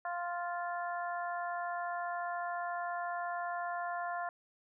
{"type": "harmonic tone", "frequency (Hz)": 349.2, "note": "F4", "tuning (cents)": 0, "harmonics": [2, 3, 4, 5], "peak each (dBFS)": [-37, -41, -43, -45], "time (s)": [0.05, 4.29], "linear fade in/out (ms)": 2, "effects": []}